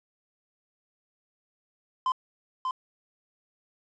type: tone with echo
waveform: triangle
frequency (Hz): 1031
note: C6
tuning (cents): -26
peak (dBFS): -21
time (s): 2.06-2.12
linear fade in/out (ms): 2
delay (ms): 590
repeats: 1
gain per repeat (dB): -4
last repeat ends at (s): 2.71
effects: resampled to 16000 Hz + 9-bit